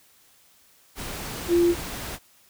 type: tone in noise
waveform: sine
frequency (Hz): 345.1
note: F4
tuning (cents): -21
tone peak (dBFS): -16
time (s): 1.48-1.75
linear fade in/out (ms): 50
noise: pink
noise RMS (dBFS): -34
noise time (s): 0.95-2.19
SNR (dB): +15
effects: white hiss -58 dBFS RMS until 2.49 s